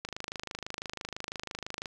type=click train; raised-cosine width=0.2 ms; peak=-19 dBFS; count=48; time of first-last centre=0.05-1.858 s; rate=26 Hz; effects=none